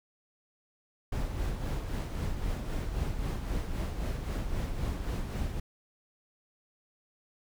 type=noise with tremolo; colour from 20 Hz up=brown; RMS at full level=-31 dBFS; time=1.12-5.6 s; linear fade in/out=5 ms; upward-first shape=sine; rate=3.8 Hz; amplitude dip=45%; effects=none